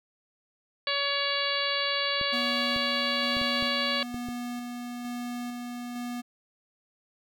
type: harmonic tone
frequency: 564 Hz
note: C#5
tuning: 30 cents sharp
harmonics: 1 / 2 / 3 / 4 / 5 / 6 / 7 / 8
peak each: -34 / -34 / -34 / -34 / -34 / -34 / -34 / -34 dBFS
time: 0.87-4.03 s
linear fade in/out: 2 ms
type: clicks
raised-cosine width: 3 ms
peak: -26 dBFS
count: 7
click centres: 2.213 / 2.763 / 3.368 / 3.415 / 3.625 / 4.144 / 4.287 s
type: tone with tremolo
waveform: square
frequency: 242.9 Hz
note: B3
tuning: 29 cents flat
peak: -33 dBFS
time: 2.32-6.22 s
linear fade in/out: 20 ms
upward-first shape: square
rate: 1.1 Hz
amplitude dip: 25%
effects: none